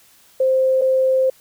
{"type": "tone with dropouts", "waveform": "sine", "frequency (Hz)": 523.3, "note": "C5", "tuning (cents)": 0, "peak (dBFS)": -13, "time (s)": [0.4, 1.3], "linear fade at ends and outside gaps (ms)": 5, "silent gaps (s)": [0.813, 0.817], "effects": ["white hiss -52 dBFS RMS until 1.4 s"]}